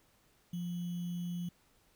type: tone with sample-and-hold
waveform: sine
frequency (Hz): 174.61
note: F3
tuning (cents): 0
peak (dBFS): -35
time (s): 0.53-1.49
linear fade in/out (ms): 5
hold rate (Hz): 3150
effects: pink hiss -69 dBFS RMS until 1.95 s